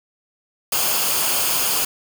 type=noise with comb filter; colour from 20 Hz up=white; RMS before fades=-20 dBFS; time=0.72-1.85 s; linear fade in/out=5 ms; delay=0.52 ms; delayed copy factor=-0.5; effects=none